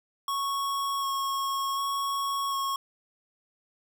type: tone with vibrato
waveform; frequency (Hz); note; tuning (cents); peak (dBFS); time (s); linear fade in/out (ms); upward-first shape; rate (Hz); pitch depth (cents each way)
square; 1100; C#6; -14; -28; 0.28-2.76; 2; square; 0.67; 10
effects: none